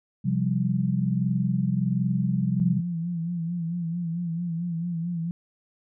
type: chord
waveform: sine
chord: C suspended fourth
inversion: none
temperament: equal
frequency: 130.81 / 174.61 / 196 Hz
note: C3 / F3 / G3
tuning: 0 / 0 / 0 cents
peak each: -26 dBFS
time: 0.24-2.81 s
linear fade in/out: 20 ms
type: tone with vibrato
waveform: sine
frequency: 170 Hz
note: F3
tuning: 46 cents flat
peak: -26 dBFS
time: 2.6-5.31 s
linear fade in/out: 0 ms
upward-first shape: sine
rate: 4.5 Hz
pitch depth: 65 cents each way
effects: none